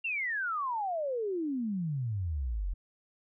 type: exponential sweep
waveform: sine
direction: down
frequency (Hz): 2794 to 41.2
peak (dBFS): -30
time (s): 0.04-2.74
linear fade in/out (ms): 10
effects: none